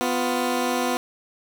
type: tone pair together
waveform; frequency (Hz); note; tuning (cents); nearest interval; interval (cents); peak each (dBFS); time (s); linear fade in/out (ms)
15% pulse; 249.6 / 352.3; B3 / F4; +19 / +15; tritone; 596; -17 / -20; 0.01-0.97; 0
effects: none